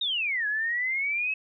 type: exponential two-way sweep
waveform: sine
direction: down then up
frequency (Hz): 3786 to 1661.2 to 2597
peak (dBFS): -25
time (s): 0.01-1.34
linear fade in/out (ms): 5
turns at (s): 0.47
effects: none